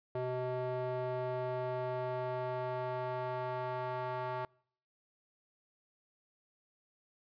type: tone with band-pass filter sweep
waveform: square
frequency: 126.7 Hz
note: B2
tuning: 45 cents sharp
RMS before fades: -37 dBFS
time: 0.15-4.45 s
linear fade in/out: 2 ms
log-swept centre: 550 to 890 Hz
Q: 1.8
effects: noise-tail reverb RT60 0.6 s tail -26 dB re dry + resampled to 11025 Hz